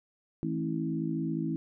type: harmonic tone with a mistuned harmonic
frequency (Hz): 54.2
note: A1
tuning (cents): -25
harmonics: 3 / 4 / 5 / 6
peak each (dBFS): -33 / -37 / -35 / -34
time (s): 0.43-1.56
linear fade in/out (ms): 0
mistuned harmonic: 4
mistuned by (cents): +25
effects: none